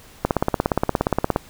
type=click train; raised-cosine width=1 ms; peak=-3 dBFS; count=20; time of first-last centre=0.25-1.361 s; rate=17.1 Hz; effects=pink hiss -47 dBFS RMS until 1.49 s